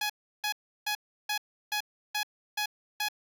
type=tone bursts; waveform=10% pulse; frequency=838 Hz; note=G#5; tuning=15 cents sharp; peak=-20 dBFS; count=8; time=0.01-3.086 s; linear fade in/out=5 ms; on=87 ms; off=340 ms; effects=none